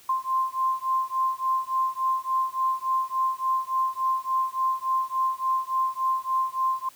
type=beating tone pair; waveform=sine; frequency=1046.5 / 1050 Hz; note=C6 / C6; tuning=0 / +6 cents; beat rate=3.5 Hz; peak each=-26 dBFS; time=0.09-6.89 s; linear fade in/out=5 ms; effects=white hiss -53 dBFS RMS until 6.95 s